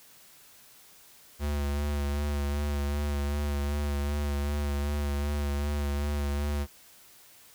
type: tone with vibrato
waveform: square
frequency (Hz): 72.3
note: D2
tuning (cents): -27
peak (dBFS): -28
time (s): 1.39-6.67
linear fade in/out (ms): 50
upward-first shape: sine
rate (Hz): 2.6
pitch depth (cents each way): 26
effects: white hiss -55 dBFS RMS until 7.54 s